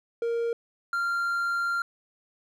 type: tone pair in turn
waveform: triangle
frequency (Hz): 466.2 / 1387.4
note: A#4 / F6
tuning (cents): 0 / -12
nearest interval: octave + perfect fifth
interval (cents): 1888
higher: second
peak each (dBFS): -23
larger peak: neither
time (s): 0.22-0.53 / 0.93-1.82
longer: second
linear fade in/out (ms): 2
effects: none